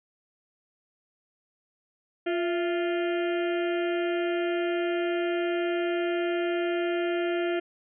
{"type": "harmonic tone with a mistuned harmonic", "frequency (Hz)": 349.2, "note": "F4", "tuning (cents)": 0, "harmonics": [1, 2, 4, 5, 6, 7, 8, 9], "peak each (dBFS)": [-26, -32, -38, -40, -42, -43, -44, -45], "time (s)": [2.26, 7.6], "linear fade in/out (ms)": 10, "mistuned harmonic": 2, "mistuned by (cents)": -65, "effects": []}